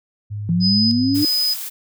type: tone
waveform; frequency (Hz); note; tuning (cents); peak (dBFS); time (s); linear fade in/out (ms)
sine; 103.83; G#2; 0; -24; 0.3-1.24; 20
type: exponential sweep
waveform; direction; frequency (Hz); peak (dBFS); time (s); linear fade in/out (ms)
sine; up; 164.81 to 304.9; -15; 0.49-1.25; 2
type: tone with tremolo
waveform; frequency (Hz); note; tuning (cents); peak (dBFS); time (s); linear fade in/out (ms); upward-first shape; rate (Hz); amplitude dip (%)
sine; 5010; D#8; +11; -16; 0.6-1.57; 50; square; 1.6; 65
type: noise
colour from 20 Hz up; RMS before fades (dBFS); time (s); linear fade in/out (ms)
blue; -29; 1.14-1.7; 20
effects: none